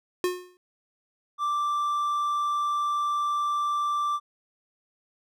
square tone with exponential decay, 360 Hz, F#4, 47 cents flat, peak -21 dBFS, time 0.24-0.57 s, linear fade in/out 1 ms, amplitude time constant 70 ms
triangle tone, 1174.7 Hz, D6, in tune, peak -22 dBFS, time 1.38-4.2 s, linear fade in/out 50 ms
effects none

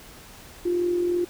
sine tone with amplitude modulation, 351.6 Hz, F4, 12 cents sharp, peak -19 dBFS, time 0.65-1.25 s, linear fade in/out 10 ms, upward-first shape sine, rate 43 Hz, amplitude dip 40%, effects pink hiss -46 dBFS RMS until 1.29 s

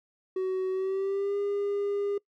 triangle tone with pitch glide, 375.2 to 404.5 Hz, F#4 to G#4, +24 to -46 cents, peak -24 dBFS, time 0.36-2.18 s, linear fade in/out 5 ms, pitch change +130 cents, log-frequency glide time 0.71-1.37 s, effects noise-tail reverb RT60 0.1 s tail -24 dB re dry + tanh soft clip ceiling -20 dBFS

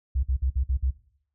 sine tone bursts, 65.41 Hz, C2, in tune, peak -21 dBFS, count 6, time 0.15-0.908 s, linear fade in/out 10 ms, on 83 ms, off 52 ms, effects noise-tail reverb RT60 0.6 s tail -17 dB re dry

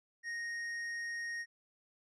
sine tone with tanh clipping, 1864.7 Hz, A#6, in tune, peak -39 dBFS, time 0.23-1.46 s, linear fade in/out 50 ms, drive 10 dB, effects low-pass 9000 Hz 12 dB/octave

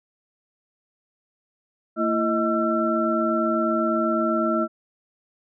sine tone cluster, 226.1 / 334.2 / 631 / 1344 Hz, A3 / E4 / D#5 / E6, +47 / +24 / +24 / +33 cents, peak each -25 dBFS, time 1.96-4.68 s, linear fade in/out 50 ms, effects none

